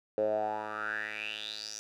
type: tone with band-pass filter sweep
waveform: 10% pulse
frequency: 106.9 Hz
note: A2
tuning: 49 cents flat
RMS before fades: -35 dBFS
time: 0.18-1.79 s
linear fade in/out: 0 ms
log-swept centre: 500 to 6000 Hz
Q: 7.2
effects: none